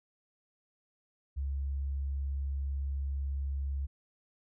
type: tone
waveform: sine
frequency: 69 Hz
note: C#2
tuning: 7 cents flat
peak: -31 dBFS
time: 1.36-3.87 s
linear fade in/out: 20 ms
effects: none